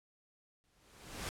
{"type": "noise with exponential growth", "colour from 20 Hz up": "pink", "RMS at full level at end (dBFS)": -38, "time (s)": [0.64, 1.29], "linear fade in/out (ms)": 0, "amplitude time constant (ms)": 140, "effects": ["low-pass 11000 Hz 12 dB/octave"]}